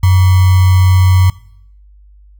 sine tone with sample-and-hold, 92.5 Hz, F#2, in tune, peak -5 dBFS, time 0.03-1.3 s, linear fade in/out 5 ms, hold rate 1050 Hz, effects noise-tail reverb RT60 0.7 s tail -20 dB re dry + added 50 Hz sine -39 dBFS peak until 2.39 s

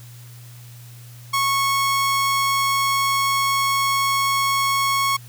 sawtooth tone, 1101 Hz, C#6, 12 cents flat, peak -14 dBFS, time 1.33-5.17 s, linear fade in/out 10 ms, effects added 120 Hz sine -39 dBFS peak until 5.28 s + white hiss -48 dBFS RMS until 5.28 s

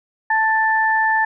sine tone pair together, 880 / 1765.1 Hz, A5 / A6, 0 / +5 cents, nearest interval octave, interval 1205 cents, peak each -17 dBFS, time 0.3-1.25 s, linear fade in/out 5 ms, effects none

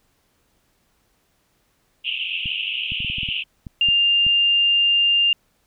pink band-pass noise, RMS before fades -26 dBFS, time 2.04-3.44 s, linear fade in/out 20 ms, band 2600 to 3100 Hz, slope 96 dB/octave
clicks, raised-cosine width 5 ms, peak -21 dBFS, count 11, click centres 2.458 / 2.92 / 3.004 / 3.047 / 3.1 / 3.184 / 3.232 / 3.288 / 3.668 / 3.887 / 4.266 s
sine tone, 2800 Hz, F7, 4 cents sharp, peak -14 dBFS, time 3.81-5.33 s, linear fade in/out 2 ms
effects pink hiss -65 dBFS RMS until 5.66 s

